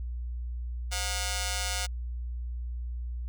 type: tone with amplitude modulation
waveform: 5% pulse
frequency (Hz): 720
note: F#5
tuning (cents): -47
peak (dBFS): -15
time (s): 0.91-1.87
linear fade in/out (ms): 20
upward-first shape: sine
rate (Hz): 196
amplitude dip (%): 100
effects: added 60 Hz sine -32 dBFS peak until 3.28 s